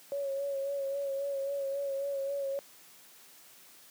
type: tone with vibrato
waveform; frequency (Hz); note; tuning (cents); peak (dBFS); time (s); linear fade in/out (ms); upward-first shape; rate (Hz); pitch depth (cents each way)
sine; 554.4; C#5; 0; -31; 0.12-2.59; 0; sine; 3.7; 32
effects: white hiss -56 dBFS RMS until 3.9 s + high-pass 150 Hz 12 dB/octave